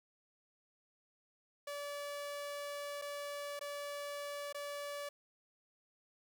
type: tone with dropouts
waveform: sawtooth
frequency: 576 Hz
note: D5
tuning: 34 cents flat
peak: -37 dBFS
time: 1.67-5.09 s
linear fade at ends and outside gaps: 5 ms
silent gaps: 3.016-3.02 / 3.593-3.61 / 4.527-4.545 s
effects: 11-bit